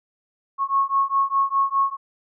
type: beating tone pair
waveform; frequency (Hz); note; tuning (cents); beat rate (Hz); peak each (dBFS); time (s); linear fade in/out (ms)
sine; 1094 / 1098.9; C#6 / C#6; -23 / -15; 4.9; -21; 0.58-1.97; 50
effects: none